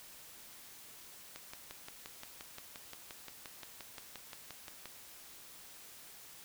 click train, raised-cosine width 0.2 ms, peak -28 dBFS, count 21, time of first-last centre 1.36-4.857 s, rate 5.72 Hz, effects white hiss -54 dBFS RMS until 6.44 s

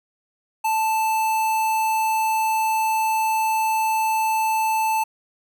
square tone with notch filter, 880 Hz, A5, in tune, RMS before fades -21 dBFS, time 0.64-5.04 s, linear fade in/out 10 ms, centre 4800 Hz, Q 1.9, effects none

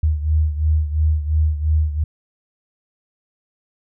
sine beating tone pair, 76.6 / 79.5 Hz, D#2 / D#2, -27 / +38 cents, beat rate 2.9 Hz, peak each -16 / -21 dBFS, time 0.03-2.04 s, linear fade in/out 5 ms, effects none

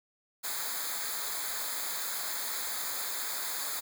white noise with comb filter, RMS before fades -35 dBFS, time 0.43-3.81 s, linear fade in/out 20 ms, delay 0.35 ms, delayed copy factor -0.9, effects none

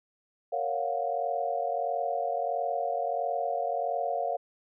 sine chord, Gb major seventh, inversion first, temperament equal, 466.2 / 554.4 / 698.5 / 740 Hz, Bb4 / Db5 / F5 / Gb5, 0 / 0 / 0 / 0 cents, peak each -36 / -33 / -30 / -35 dBFS, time 0.52-4.37 s, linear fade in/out 10 ms, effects none

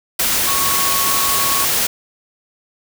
sine tone in noise, 1108.7 Hz, C#6, in tune, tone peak -21 dBFS, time 0.47-1.65 s, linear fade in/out 5 ms, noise white, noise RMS -17 dBFS, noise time 0.19-1.87 s, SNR -7 dB, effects none

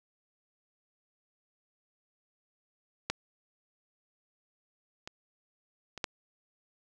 clicks, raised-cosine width 0.2 ms, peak -12 / -23 / -24 / -13 dBFS, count 4, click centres 3.1 / 5.075 / 5.977 / 6.042 s, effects none

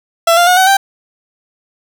30% pulse tone with pitch steps, 670 / 696.8 / 724.8 / 753.8 / 784 Hz, E5 / F5 / F#5 / F#5 / G5, +28 / -4 / -36 / +32 / 0 cents, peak -4 dBFS, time 0.27-0.77 s, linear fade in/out 5 ms, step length 100 ms, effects none

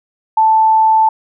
sine tone, 880 Hz, A5, in tune, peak -7 dBFS, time 0.37-1.09 s, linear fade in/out 5 ms, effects none

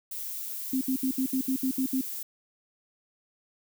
violet noise, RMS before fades -36 dBFS, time 0.11-2.23 s, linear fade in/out 5 ms
sine tone bursts, 261.6 Hz, C4, in tune, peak -24 dBFS, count 9, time 0.73-2.012 s, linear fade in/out 5 ms, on 82 ms, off 68 ms
effects none

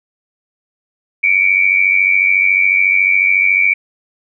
sine tone pair together, 2255 / 2349 Hz, C#7 / D7, +29 / 0 cents, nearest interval minor second, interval 71 cents, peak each -12 dBFS, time 1.23-3.74 s, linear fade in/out 10 ms, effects none

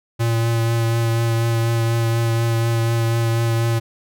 square tone with vibrato, 115.3 Hz, A#2, 19 cents flat, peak -17 dBFS, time 0.19-3.8 s, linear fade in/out 20 ms, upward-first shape triangle, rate 4.1 Hz, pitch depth 18 cents each way, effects none

